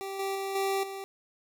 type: tone with level steps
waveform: 25% pulse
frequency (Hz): 390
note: G4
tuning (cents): -9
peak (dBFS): -31 / -26 / -28 / -23 / -33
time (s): 0.01-1.04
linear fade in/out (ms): 0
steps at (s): 0.19 / 0.35 / 0.55 / 0.83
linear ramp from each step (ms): 5
effects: none